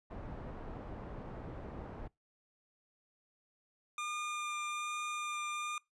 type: low-pass noise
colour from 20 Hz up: pink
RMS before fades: -45 dBFS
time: 0.1-2.08 s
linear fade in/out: 10 ms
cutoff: 950 Hz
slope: 12 dB/octave
type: tone with vibrato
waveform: 25% pulse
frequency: 1206 Hz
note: D6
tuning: 46 cents sharp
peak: -33 dBFS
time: 3.98-5.78 s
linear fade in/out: 2 ms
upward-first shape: sine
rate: 1.2 Hz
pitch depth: 9 cents each way
effects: noise-tail reverb RT60 0.2 s tail -24 dB re dry + resampled to 24000 Hz